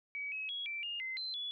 sine tone with pitch steps, 2274 / 2560 / 3327 / 2339 / 2833 / 2065 / 4085 / 3414 Hz, C#7 / D#7 / G#7 / D7 / F7 / C7 / C8 / G#7, +44 / +49 / +2 / -8 / +24 / -23 / -42 / +47 cents, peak -37 dBFS, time 0.15-1.51 s, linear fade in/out 0 ms, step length 170 ms, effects none

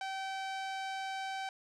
sawtooth tone with low-pass filter, 771 Hz, G5, 29 cents flat, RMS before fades -39 dBFS, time 0.01-1.49 s, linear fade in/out 2 ms, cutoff 5300 Hz, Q 0.78, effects none

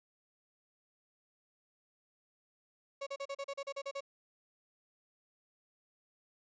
35% pulse tone bursts, 555 Hz, C#5, 2 cents sharp, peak -36 dBFS, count 11, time 3.01-4.007 s, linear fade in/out 10 ms, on 57 ms, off 37 ms, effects resampled to 16000 Hz + 13-bit

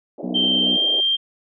pink band-pass noise, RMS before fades -33 dBFS, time 0.18-1.01 s, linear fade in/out 5 ms, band 290 to 710 Hz, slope 48 dB/octave
harmonic tone, 61.74 Hz, B1, in tune, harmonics 3 / 4 / 5, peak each -29 / -26 / -30 dBFS, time 0.23-0.77 s, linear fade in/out 10 ms
sine tone with pitch glide, 3136 to 3174 Hz, G7 to G7, 0 to +21 cents, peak -16 dBFS, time 0.34-1.17 s, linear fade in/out 20 ms, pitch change +21 cents, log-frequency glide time 0.64-0.78 s
effects none

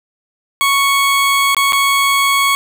20% pulse tone with dropouts, 1108.7 Hz, C#6, in tune, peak -6 dBFS, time 0.61-2.55 s, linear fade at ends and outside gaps 0 ms, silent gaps 1.547-1.567 / 1.723-1.731 s, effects none

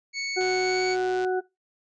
25% pulse tone with pitch glide, 2217 to 2239 Hz, C#7 to C#7, 0 to +17 cents, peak -24 dBFS, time 0.13-0.97 s, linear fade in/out 50 ms, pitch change +17 cents, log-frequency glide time 0.59-0.84 s
harmonic tone, 370 Hz, F#4, in tune, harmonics 1 / 2 / 4, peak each -23 / -29 / -35 dBFS, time 0.36-1.41 s, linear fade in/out 20 ms
click train, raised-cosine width 0.2 ms, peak -23 dBFS, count 104, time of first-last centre 0.41-1.247 s, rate 123 Hz
effects noise-tail reverb RT60 0.2 s tail -20 dB re dry + resampled to 22050 Hz

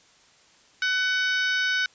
harmonic tone, 750 Hz, F#5, 23 cents sharp, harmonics 2 / 3 / 4 / 5 / 6 / 7 / 8, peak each -23 / -31 / -33 / -33 / -39 / -36 / -41 dBFS, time 0.82-1.86 s, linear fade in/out 2 ms, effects white hiss -57 dBFS RMS until 1.94 s + resampled to 16000 Hz

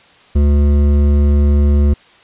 triangle tone with hard clipping, 72.1 Hz, D2, 31 cents flat, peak -10 dBFS, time 0.35-1.94 s, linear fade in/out 10 ms, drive 15 dB, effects white hiss -46 dBFS RMS until 2.23 s + resampled to 8000 Hz

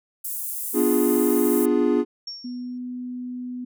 pink high-pass noise, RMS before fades -30 dBFS, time 0.24-1.66 s, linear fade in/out 10 ms, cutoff 9600 Hz, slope 24 dB/octave
triangle chord, B diminished seventh, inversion none, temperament equal, 246.9 / 293.7 / 349.2 / 415.3 Hz, B3 / D4 / F4 / Ab4, 0 / 0 / 0 / 0 cents, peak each -21 dBFS, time 0.73-2.05 s, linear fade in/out 50 ms
sine tone with exponential decay, 5500 Hz, F8, 27 cents flat, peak -29 dBFS, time 2.27-2.78 s, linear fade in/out 5 ms, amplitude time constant 110 ms
sine tone with pitch glide, 246.9 to 248.6 Hz, B3 to B3, 0 to +12 cents, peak -29 dBFS, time 2.44-3.65 s, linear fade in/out 10 ms, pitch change +12 cents, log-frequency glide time 2.6-2.76 s
effects none

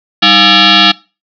sine tone with frequency modulation, 196 Hz, G3, in tune, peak -3 dBFS, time 0.22-0.92 s, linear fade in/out 10 ms, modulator 510 Hz, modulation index 7.9, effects noise-tail reverb RT60 0.3 s tail -22 dB re dry

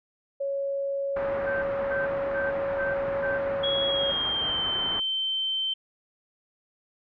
sine tone, 554.4 Hz, C#5, in tune, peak -26 dBFS, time 0.4-4.12 s, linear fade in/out 10 ms
white low-pass noise, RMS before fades -36 dBFS, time 1.16-5 s, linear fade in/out 5 ms, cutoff 1600 Hz, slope 24 dB/octave
sine tone bursts, 1555 Hz, G6, 14 cents flat, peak -29 dBFS, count 5, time 1.46-3.39 s, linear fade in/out 20 ms, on 170 ms, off 270 ms
sine tone with pitch glide, 3322 to 3100 Hz, G#7 to G7, 0 to -20 cents, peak -25 dBFS, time 3.63-5.74 s, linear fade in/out 10 ms, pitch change -120 cents, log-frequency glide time 3.85-4.63 s
effects none

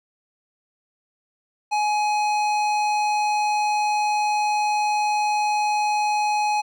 sine tone with hard clipping, 840 Hz, G#5, 19 cents sharp, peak -21 dBFS, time 1.71-6.62 s, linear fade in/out 20 ms, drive 14 dB, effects none

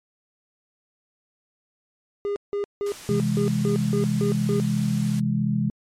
triangle tone bursts, 406.1 Hz, G#4, 39 cents flat, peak -21 dBFS, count 9, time 2.25-4.6 s, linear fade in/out 0 ms, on 110 ms, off 170 ms
white noise, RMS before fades -39 dBFS, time 2.86-5.2 s, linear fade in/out 5 ms
sine chord, C augmented, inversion none, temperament equal, 130.81 / 164.81 / 207.7 Hz, C3 / E3 / G#3, 0 / 0 / 0 cents, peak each -25 / -26 / -23 dBFS, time 3.09-5.7 s, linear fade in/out 2 ms
effects low-pass 9000 Hz 12 dB/octave + MP3 64 kbps

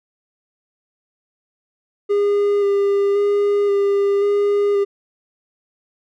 triangle tone with vibrato, 404 Hz, G#4, 48 cents flat, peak -12 dBFS, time 2.09-4.85 s, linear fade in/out 20 ms, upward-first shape square, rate 0.94 Hz, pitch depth 15 cents each way, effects none

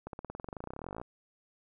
accelerating click train, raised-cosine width 1 ms, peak -26 dBFS, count 29, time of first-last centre 0.07-1.015 s, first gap 62 ms, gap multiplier 0.95, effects none

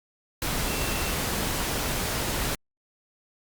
sine tone in noise, 2696 Hz, E7, 38 cents sharp, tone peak -38 dBFS, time 0.67-1.13 s, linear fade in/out 2 ms, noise pink, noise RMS -28 dBFS, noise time 0.42-2.55 s, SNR -13 dB, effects Opus 48 kbps

